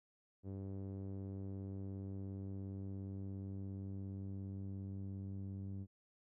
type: tone with low-pass filter sweep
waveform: sawtooth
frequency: 97.2 Hz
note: G2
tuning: 14 cents flat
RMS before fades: -45 dBFS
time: 0.43-5.87 s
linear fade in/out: 50 ms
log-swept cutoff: 400 to 230 Hz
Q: 1.2
effects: none